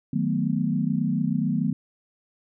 sine chord, B dominant seventh, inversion first, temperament equal, 155.56 / 185 / 220 / 246.9 Hz, D#3 / F#3 / A3 / B3, 0 / 0 / 0 / 0 cents, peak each -27 dBFS, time 0.13-1.73 s, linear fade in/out 5 ms, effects none

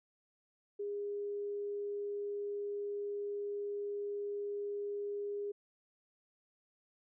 sine tone, 408.1 Hz, G#4, 30 cents flat, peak -36 dBFS, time 0.79-5.52 s, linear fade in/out 10 ms, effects none

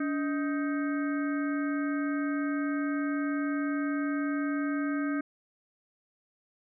harmonic tone with a mistuned harmonic, 313.2 Hz, D#4, 11 cents sharp, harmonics 1 / 2 / 4 / 5 / 6 / 7, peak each -28 / -41 / -40 / -39 / -49 / -47 dBFS, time 0-5.21 s, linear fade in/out 5 ms, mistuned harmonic 1, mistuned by -150 cents, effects none

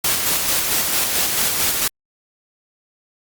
white noise with tremolo, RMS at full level -18 dBFS, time 0.04-1.88 s, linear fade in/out 5 ms, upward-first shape square, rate 4.5 Hz, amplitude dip 30%, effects Opus 48 kbps

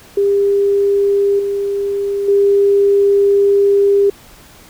sine tone with level steps, 400.5 Hz, G4, 37 cents sharp, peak -10 / -15 / -8 dBFS, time 0.17-4.1 s, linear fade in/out 5 ms, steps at 1.39 / 2.28 s, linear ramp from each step 5 ms, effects pink hiss -42 dBFS RMS until 4.69 s

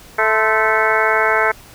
harmonic tone with a mistuned harmonic, 219.2 Hz, A3, 6 cents flat, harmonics 2 / 3 / 4 / 5 / 6 / 7 / 8 / 9 / 10, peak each -21 / -21 / -21 / -24 / -20 / -19 / -24 / -24 / -22 dBFS, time 0.18-1.52 s, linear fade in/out 10 ms, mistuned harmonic 5, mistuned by -86 cents, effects pink hiss -42 dBFS RMS until 1.74 s

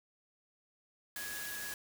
sine tone in noise, 1671 Hz, G#6, 10 cents sharp, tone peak -43 dBFS, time 1.16-1.74 s, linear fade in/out 2 ms, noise white, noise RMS -43 dBFS, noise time 1.16-1.74 s, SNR -3 dB, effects none

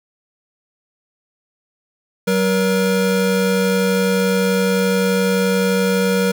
square tone pair together, 189.25 / 476.1 Hz, F#3 / A#4, +39 / +37 cents, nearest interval octave + major third, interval 1598 cents, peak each -18 dBFS, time 2.27-6.32 s, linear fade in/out 10 ms, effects none

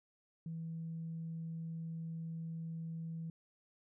sine tone, 163.7 Hz, E3, 12 cents flat, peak -39 dBFS, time 0.46-3.3 s, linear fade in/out 2 ms, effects tanh soft clip ceiling -35 dBFS

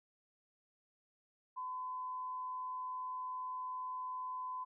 sine tone with frequency modulation, 1015 Hz, B5, 47 cents sharp, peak -39 dBFS, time 1.56-4.65 s, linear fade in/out 20 ms, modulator 97.5 Hz, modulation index 0.24, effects none

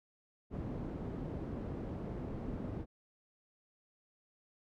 white low-pass noise, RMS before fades -41 dBFS, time 0.5-2.86 s, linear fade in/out 50 ms, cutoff 290 Hz, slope 12 dB/octave, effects none

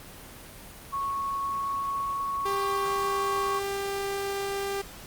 sine tone with pitch glide, 1104 to 1113 Hz, C#6 to C#6, -7 to +7 cents, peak -27 dBFS, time 0.92-3.6 s, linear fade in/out 20 ms, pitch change +14 cents, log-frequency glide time 1.16-3.24 s
sawtooth tone, 396.3 Hz, G4, 19 cents sharp, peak -25 dBFS, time 2.45-4.82 s, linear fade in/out 10 ms
effects pink hiss -45 dBFS RMS until 5.06 s + Opus 24 kbps

